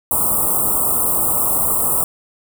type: band-stop noise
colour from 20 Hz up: white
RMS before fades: -17 dBFS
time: 0.11-2.04 s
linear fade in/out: 0 ms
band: 1300 to 7900 Hz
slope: 96 dB/octave
effects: none